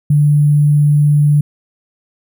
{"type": "tone with sample-and-hold", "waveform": "sine", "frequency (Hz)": 147.3, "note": "D3", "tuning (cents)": 6, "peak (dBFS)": -7, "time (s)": [0.1, 1.41], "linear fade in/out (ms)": 5, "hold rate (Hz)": 11025, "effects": []}